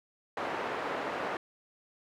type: band-pass noise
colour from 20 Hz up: pink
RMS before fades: -35 dBFS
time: 0.37-1.37 s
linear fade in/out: 2 ms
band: 410 to 1600 Hz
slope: 12 dB/octave
effects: none